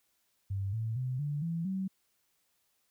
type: tone with pitch steps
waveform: sine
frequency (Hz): 98 / 111.92 / 127.83 / 145.99 / 166.73 / 190.42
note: G2 / A2 / C3 / D3 / E3 / G3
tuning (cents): 0 / +30 / -40 / -10 / +20 / -50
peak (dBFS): -31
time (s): 0.5-1.88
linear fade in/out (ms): 10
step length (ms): 230
effects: white hiss -75 dBFS RMS until 2.9 s